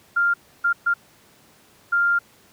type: tone bursts at uneven times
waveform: sine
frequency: 1396.9 Hz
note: F6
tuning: in tune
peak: -16 dBFS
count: 4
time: 0.16-0.34 / 0.64-0.73 / 0.86-0.94 / 1.92-2.19 s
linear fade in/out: 10 ms
effects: pink hiss -54 dBFS RMS until 2.52 s + high-pass 100 Hz 12 dB/octave